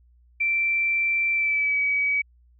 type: tone with pitch glide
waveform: sine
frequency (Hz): 2345 to 2274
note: D7 to C#7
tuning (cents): -3 to +44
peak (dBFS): -20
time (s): 0.4-2.22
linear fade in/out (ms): 10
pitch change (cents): -53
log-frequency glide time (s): 1.32-1.8
effects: added 60 Hz sine -54 dBFS peak until 2.59 s